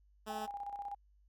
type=tone; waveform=10% pulse; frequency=216.1 Hz; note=A3; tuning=31 cents flat; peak=-33 dBFS; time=0.26-0.47 s; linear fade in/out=20 ms
type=tone with tremolo; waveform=sine; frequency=810 Hz; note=G#5; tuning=43 cents flat; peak=-38 dBFS; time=0.29-0.95 s; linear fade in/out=10 ms; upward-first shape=square; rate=16 Hz; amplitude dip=55%
effects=added 50 Hz sine -64 dBFS peak until 1.28 s